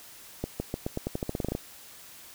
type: accelerating click train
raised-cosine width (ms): 2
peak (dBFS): -16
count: 15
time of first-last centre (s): 0.44-1.551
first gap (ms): 160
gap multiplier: 0.88
effects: white hiss -49 dBFS RMS until 2.34 s